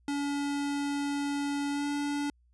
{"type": "tone with pitch glide", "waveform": "square", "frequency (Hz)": [284.8, 288.1], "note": ["C#4", "D4"], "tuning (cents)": [47, -33], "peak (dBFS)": -30, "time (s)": [0.08, 2.3], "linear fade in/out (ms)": 2, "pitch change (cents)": 20, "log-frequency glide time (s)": [1.71, 1.86], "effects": ["added 60 Hz sine -62 dBFS peak until 2.53 s", "resampled to 24000 Hz"]}